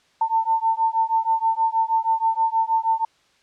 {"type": "beating tone pair", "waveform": "sine", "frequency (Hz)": [895, 901.3], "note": ["A5", "A5"], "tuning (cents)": [29, 41], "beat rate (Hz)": 6.3, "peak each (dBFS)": -21, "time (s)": [0.21, 3.05], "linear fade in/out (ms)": 5, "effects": ["white hiss -60 dBFS RMS until 3.42 s", "low-pass 5000 Hz 12 dB/octave"]}